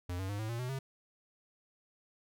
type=tone with pitch steps; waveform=square; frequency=88.8 / 95.17 / 102 / 109.33 / 117.17 / 125.58 / 134.6 Hz; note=F2 / F#2 / G#2 / A2 / A#2 / B2 / C3; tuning=+29 / +49 / -31 / -11 / +9 / +29 / +49 cents; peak=-36 dBFS; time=0.09-0.79 s; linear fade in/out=5 ms; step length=100 ms; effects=none